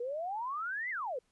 sine exponential two-way sweep, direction up then down, 466.2 to 2100 to 466.2 Hz, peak -34 dBFS, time 0-1.19 s, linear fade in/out 5 ms, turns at 0.9 s, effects pink hiss -75 dBFS RMS until 1.31 s + resampled to 24000 Hz

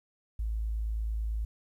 sine tone, 54.5 Hz, A1, 16 cents flat, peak -29 dBFS, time 0.39-1.45 s, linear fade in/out 5 ms, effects 11-bit

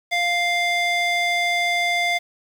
square tone with band-pass filter, 698.5 Hz, F5, in tune, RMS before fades -21 dBFS, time 0.11-2.19 s, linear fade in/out 20 ms, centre 2400 Hz, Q 1.3, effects 7-bit

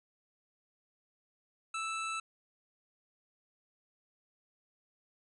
25% pulse tone, 1318.5 Hz, E6, in tune, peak -31 dBFS, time 1.74-2.2 s, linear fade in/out 5 ms, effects resampled to 24000 Hz

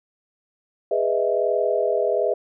sine chord, E major seventh, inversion first, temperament just, 412 / 494.4 / 618.1 / 659.3 Hz, G#4 / B4 / D#5 / E5, -14 / +2 / -12 / 0 cents, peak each -24 dBFS, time 0.91-2.34 s, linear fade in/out 5 ms, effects none

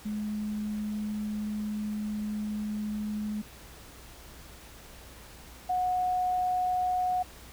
sine tone pair in turn, 211.1 / 730.9 Hz, G#3 / F#5, +29 / -21 cents, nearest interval octave + minor seventh, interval 2150 cents, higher second, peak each -30 / -25 dBFS, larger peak second, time 0.05-3.42 / 5.69-7.23 s, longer first, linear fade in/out 10 ms, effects added 60 Hz sine -52 dBFS peak until 7.52 s + pink hiss -50 dBFS RMS until 7.52 s

